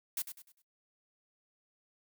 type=noise with echo; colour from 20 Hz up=blue; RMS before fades=-35 dBFS; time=0.17-0.22 s; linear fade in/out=2 ms; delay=100 ms; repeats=4; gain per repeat=-9 dB; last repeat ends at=0.62 s; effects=noise-tail reverb RT60 0.1 s tail -18 dB re dry